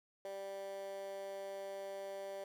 15% pulse tone with high-pass filter, 196 Hz, G3, in tune, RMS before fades -45 dBFS, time 0.25-2.44 s, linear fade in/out 2 ms, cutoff 510 Hz, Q 8.1, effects none

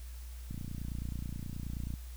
click train, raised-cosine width 5 ms, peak -27 dBFS, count 43, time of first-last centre 0.51-1.939 s, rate 29.4 Hz, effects added 60 Hz sine -42 dBFS peak until 2.16 s + white hiss -57 dBFS RMS until 2.16 s

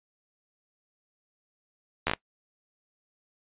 slowing click train, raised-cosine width 0.3 ms, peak -9 dBFS, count 5, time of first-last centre 2.07-2.135 s, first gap 12 ms, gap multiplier 1.21, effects noise-tail reverb RT60 0.1 s tail -22 dB re dry + resampled to 8000 Hz

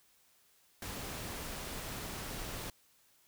pink noise, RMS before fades -42 dBFS, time 0.82-2.7 s, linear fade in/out 2 ms, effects white hiss -68 dBFS RMS until 3.27 s

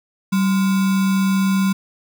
sine tone with sample-and-hold, 192.3 Hz, G3, 33 cents flat, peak -14 dBFS, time 0.32-1.73 s, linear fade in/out 10 ms, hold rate 1225 Hz, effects none

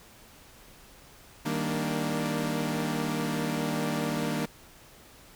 sawtooth chord, Eb major seventh, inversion none, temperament equal with one note detuned, 157.01 / 196 / 233.1 / 293.7 Hz, Eb3 / G3 / Bb3 / D4, +16 / 0 / 0 / 0 cents, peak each -29 / -32 / -28 / -30 dBFS, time 1.45-4.46 s, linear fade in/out 10 ms, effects pink hiss -53 dBFS RMS until 5.35 s

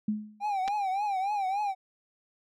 sine tone with exponential decay, 212.2 Hz, G#3, 38 cents sharp, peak -23 dBFS, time 0.08-0.44 s, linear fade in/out 5 ms, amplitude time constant 78 ms
triangle tone with vibrato, 793 Hz, G5, 20 cents sharp, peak -25 dBFS, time 0.4-1.75 s, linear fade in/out 50 ms, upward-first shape triangle, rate 3.5 Hz, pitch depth 130 cents each way
clicks, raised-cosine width 0.2 ms, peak -19 dBFS, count 2, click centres 0.678 / 0.682 s
effects none

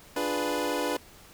25% pulse chord, D diminished seventh, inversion none, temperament equal, 293.7 / 349.2 / 415.3 / 493.9 Hz, D4 / F4 / Ab4 / Cb5, 0 / 0 / 0 / 0 cents, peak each -28 / -31 / -32 / -27 dBFS, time 0.16-0.97 s, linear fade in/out 5 ms, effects pink hiss -52 dBFS RMS until 1.33 s

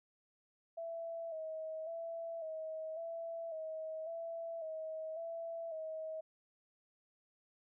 sine tone with vibrato, 650 Hz, E5, 24 cents flat, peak -40 dBFS, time 0.77-6.21 s, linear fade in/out 10 ms, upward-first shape square, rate 0.91 Hz, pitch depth 40 cents each way, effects none

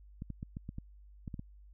clicks, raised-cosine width 5 ms, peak -28 dBFS, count 9, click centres 0.221 / 0.303 / 0.429 / 0.569 / 0.691 / 0.784 / 1.278 / 1.342 / 1.394 s, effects added 50 Hz sine -53 dBFS peak until 1.73 s

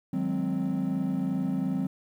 triangle chord, Ab dominant seventh, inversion second, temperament equal, 155.56 / 185 / 207.7 / 261.6 Hz, Eb3 / Gb3 / Ab3 / C4, 0 / 0 / 0 / 0 cents, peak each -33 / -27 / -32 / -27 dBFS, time 0.13-1.87 s, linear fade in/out 5 ms, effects tanh soft clip ceiling -18 dBFS + 10-bit

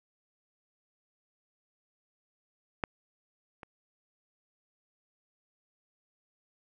clicks, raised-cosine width 0.5 ms, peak -14 / -29 dBFS, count 2, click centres 2.838 / 3.632 s, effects none

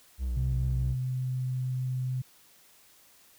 triangle tone with vibrato, 62 Hz, B1, 7 cents sharp, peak -26 dBFS, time 0.18-0.96 s, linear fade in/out 50 ms, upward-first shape sine, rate 4.6 Hz, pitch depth 61 cents each way
sine tone, 128.1 Hz, C3, 36 cents flat, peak -28 dBFS, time 0.36-2.22 s, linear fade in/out 10 ms
effects white hiss -59 dBFS RMS until 3.38 s

